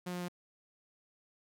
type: tone with pitch steps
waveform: sawtooth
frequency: 179.1 / 177.97 / 176.84 Hz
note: F3 / F3 / F3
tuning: +44 / +33 / +22 cents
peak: -33 dBFS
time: 0.06-0.285 s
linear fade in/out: 10 ms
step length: 75 ms
effects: none